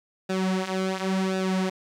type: tone with flanger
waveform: sawtooth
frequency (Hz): 188.8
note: F#3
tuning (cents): +35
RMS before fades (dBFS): -26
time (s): 0.29-1.7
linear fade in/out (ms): 10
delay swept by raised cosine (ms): 0.94 to 6.44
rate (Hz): 0.93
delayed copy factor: -0.75
effects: low-pass 7000 Hz 12 dB/octave + 9-bit